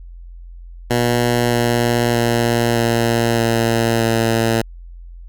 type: tone with pitch steps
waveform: 10% pulse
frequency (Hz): 120.2 / 118.96 / 117.73 / 116.51 / 115.3 / 114.11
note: B2 / A#2 / A#2 / A#2 / A#2 / A#2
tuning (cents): -46 / +36 / +18 / 0 / -19 / -36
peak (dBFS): -6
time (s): 0.9-4.62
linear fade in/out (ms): 10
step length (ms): 620
effects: added 43 Hz sine -33 dBFS peak until 5.28 s